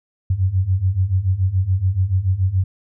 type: beating tone pair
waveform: sine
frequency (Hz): 90 / 97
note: F#2 / G2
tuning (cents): -47 / -18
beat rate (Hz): 7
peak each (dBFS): -20 / -17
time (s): 0.3-2.64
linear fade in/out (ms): 5
effects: none